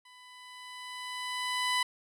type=tone with level ramp; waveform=15% pulse; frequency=998 Hz; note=B5; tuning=18 cents sharp; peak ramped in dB=-47 to -19 dBFS; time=0.05-1.83 s; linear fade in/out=5 ms; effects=low-pass 11000 Hz 12 dB/octave